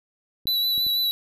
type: clicks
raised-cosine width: 3 ms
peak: -29 dBFS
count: 3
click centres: 0.456 / 0.779 / 0.866 s
type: tone with vibrato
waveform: square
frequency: 3951 Hz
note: B7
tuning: in tune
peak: -21 dBFS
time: 0.47-1.11 s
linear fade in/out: 0 ms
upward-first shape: sine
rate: 6.1 Hz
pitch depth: 20 cents each way
effects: none